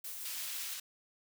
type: noise with tremolo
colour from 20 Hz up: blue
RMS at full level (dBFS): -42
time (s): 0.04-0.74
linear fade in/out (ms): 5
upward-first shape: sine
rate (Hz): 6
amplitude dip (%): 25
type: high-pass noise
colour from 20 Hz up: pink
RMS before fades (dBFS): -43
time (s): 0.25-0.8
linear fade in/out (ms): 5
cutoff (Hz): 2700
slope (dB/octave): 12
effects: none